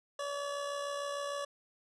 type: tone with amplitude modulation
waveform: 25% pulse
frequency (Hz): 570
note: C#5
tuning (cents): +48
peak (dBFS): -30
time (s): 0.19-1.45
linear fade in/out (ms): 5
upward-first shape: sine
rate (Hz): 66.6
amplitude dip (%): 40
effects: resampled to 22050 Hz